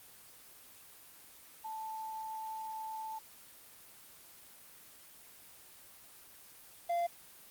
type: tone pair in turn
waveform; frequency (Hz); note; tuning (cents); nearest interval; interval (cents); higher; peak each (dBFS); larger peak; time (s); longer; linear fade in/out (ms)
sine / triangle; 880 / 689.6; A5 / F5; 0 / -22; major third; 422; first; -39 / -28; second; 1.64-3.19 / 6.89-7.07; first; 10
effects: white hiss -56 dBFS RMS until 7.5 s + Opus 24 kbps